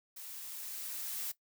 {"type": "noise with level ramp", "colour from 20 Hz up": "blue", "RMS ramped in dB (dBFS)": [-47, -38], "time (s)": [0.16, 1.32], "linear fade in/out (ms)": 10, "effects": ["noise-tail reverb RT60 0.1 s tail -17 dB re dry"]}